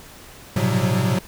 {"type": "tone cluster", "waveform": "square", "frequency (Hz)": [107.3, 121.3, 132, 179.9, 189.6], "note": ["A2", "B2", "C3", "F#3", "F#3"], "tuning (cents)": [-43, -31, 16, -48, 43], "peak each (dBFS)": -25, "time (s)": [0.56, 1.19], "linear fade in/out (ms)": 5, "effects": ["pink hiss -43 dBFS RMS until 1.27 s"]}